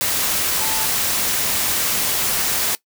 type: tone in noise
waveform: sine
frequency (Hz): 880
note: A5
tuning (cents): 0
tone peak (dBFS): -29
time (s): 0.61-0.85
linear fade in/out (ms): 0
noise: white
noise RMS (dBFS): -20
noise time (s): 0.01-2.75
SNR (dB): -12
effects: noise-tail reverb RT60 0.1 s tail -19 dB re dry